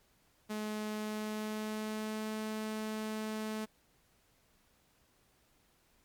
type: tone with pitch glide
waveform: sawtooth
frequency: 213.3 to 216.7 Hz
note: G#3 to A3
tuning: +46 to -26 cents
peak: -32 dBFS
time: 0.49-3.66 s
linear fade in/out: 20 ms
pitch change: +28 cents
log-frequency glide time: 0.94-2.3 s
effects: pink hiss -70 dBFS RMS until 6.04 s + MP3 96 kbps